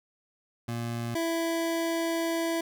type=tone pair in turn; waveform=25% pulse; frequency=117.5 / 331.6 Hz; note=A#2 / E4; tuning=+14 / +10 cents; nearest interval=octave + tritone; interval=1796 cents; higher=second; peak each=-27 / -23 dBFS; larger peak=second; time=0.68-1.15 / 1.15-2.61 s; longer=second; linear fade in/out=5 ms; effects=none